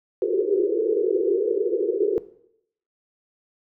pink band-pass noise, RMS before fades -22 dBFS, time 0.22-2.18 s, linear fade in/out 0 ms, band 350 to 480 Hz, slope 96 dB/octave, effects noise-tail reverb RT60 0.7 s tail -17 dB re dry

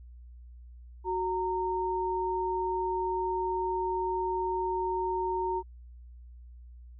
sine tone pair together, 370 / 921.1 Hz, F#4 / A#5, 0 / -21 cents, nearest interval octave + major third, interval 1579 cents, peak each -31 / -30 dBFS, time 1.04-5.63 s, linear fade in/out 50 ms, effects added 60 Hz sine -46 dBFS peak until 6.99 s

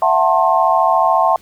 sine chord, F# half-diminished seventh, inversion third, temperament just, 666 / 740 / 888 / 1065.6 Hz, E5 / F#5 / A5 / C6, +18 / 0 / +16 / +31 cents, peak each -16 dBFS, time 0.02-1.36 s, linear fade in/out 2 ms, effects pink hiss -48 dBFS RMS until 1.41 s

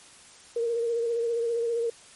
sine tone with vibrato, 466.2 Hz, A#4, in tune, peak -24 dBFS, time 0.56-1.9 s, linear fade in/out 5 ms, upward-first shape sine, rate 15 Hz, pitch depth 33 cents each way, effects white hiss -51 dBFS RMS until 2.15 s + MP3 48 kbps

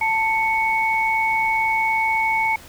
sine tone pair together, 887.4 / 2218 Hz, A5 / C#7, +14 / 0 cents, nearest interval octave + major third, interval 1586 cents, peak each -20 dBFS, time 0.01-2.56 s, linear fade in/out 5 ms, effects pink hiss -43 dBFS RMS until 2.68 s

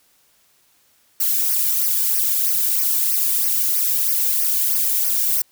violet noise with flanger, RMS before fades -19 dBFS, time 1.2-5.42 s, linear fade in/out 5 ms, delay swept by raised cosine 0.26 to 1.56 ms, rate 3.1 Hz, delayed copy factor -1, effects white hiss -59 dBFS RMS until 5.51 s

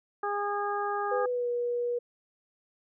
harmonic tone, 408.5 Hz, G#4, 29 cents flat, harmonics 1 / 2 / 3 / 4, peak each -33 / -32 / -33 / -39 dBFS, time 0.23-1.26 s, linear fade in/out 5 ms
sine tone with pitch glide, 499.6 to 482.3 Hz, B4 to B4, +20 to -41 cents, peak -27 dBFS, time 1.11-1.99 s, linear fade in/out 10 ms, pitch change -61 cents, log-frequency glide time 1.22-1.49 s
effects none

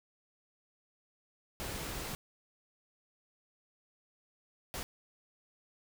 pink noise bursts at uneven times, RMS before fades -40 dBFS, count 2, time 1.6-2.15 / 4.74-4.83 s, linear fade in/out 0 ms, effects none

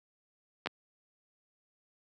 clicks, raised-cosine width 0.3 ms, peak -17 dBFS, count 2, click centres 0.66 / 0.671 s, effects high-pass 200 Hz 12 dB/octave

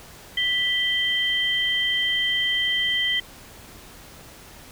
sine tone pair together, 1975.5 / 3136 Hz, B6 / G7, 0 / 0 cents, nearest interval minor sixth, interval 800 cents, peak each -24 / -22 dBFS, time 0.37-3.2 s, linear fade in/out 5 ms, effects pink hiss -45 dBFS RMS until 4.71 s

